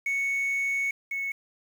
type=tone pair in turn; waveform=sine; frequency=2217 / 2204 Hz; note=C#7 / C#7; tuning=0 / -11 cents; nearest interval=unison; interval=11 cents; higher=first; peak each=-22 / -27 dBFS; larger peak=first; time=0.06-0.91 / 1.11-1.32 s; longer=first; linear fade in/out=5 ms; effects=tanh soft clip ceiling -24 dBFS + 8-bit